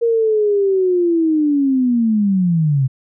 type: linear sweep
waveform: sine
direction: down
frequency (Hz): 470.4 to 127.6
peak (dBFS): -12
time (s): 0.01-2.88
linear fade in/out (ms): 20
effects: none